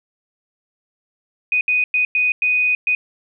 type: tone bursts at uneven times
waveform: sine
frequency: 2489 Hz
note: D#7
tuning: in tune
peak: -14 dBFS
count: 6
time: 1.52-1.61 / 1.68-1.84 / 1.94-2.05 / 2.15-2.32 / 2.42-2.75 / 2.87-2.95 s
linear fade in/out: 2 ms
effects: none